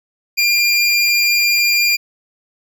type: tone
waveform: 25% pulse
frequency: 2398 Hz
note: D7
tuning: 36 cents sharp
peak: -8 dBFS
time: 0.37-1.97 s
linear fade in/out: 20 ms
effects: none